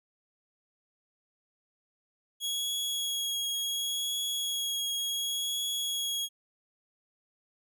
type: tone with vibrato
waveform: sawtooth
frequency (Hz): 3322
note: G#7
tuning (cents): 0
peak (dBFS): -27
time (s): 2.4-6.29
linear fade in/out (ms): 50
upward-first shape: triangle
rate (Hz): 0.69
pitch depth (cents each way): 16
effects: none